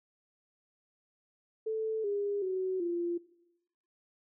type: tone with pitch steps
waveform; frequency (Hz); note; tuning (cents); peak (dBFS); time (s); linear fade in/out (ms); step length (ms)
sine; 440 / 405.8 / 374.3 / 345.2; A4 / G#4 / F#4 / F4; 0 / -40 / +20 / -20; -30; 1.66-3.18; 10; 380
effects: noise-tail reverb RT60 0.9 s tail -19 dB re dry